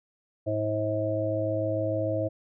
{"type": "harmonic tone", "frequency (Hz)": 106.8, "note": "G#2", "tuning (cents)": 49, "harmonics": [1, 3, 5, 6], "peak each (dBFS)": [-31, -32, -30, -30], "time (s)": [0.46, 2.29], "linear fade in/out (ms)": 20, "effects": []}